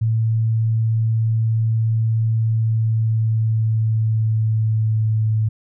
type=tone with pitch glide; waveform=sine; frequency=112.1 to 109.35 Hz; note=A2 to A2; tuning=+33 to -10 cents; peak=-15 dBFS; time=0.01-5.49 s; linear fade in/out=10 ms; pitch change=-43 cents; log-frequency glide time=2.35-5.34 s; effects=none